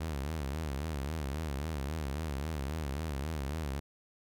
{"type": "tone with vibrato", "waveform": "sawtooth", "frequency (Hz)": 73.8, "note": "D2", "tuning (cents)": 9, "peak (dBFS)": -30, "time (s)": [0, 3.8], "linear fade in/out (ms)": 10, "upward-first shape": "sine", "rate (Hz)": 3.7, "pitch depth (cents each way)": 170, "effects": []}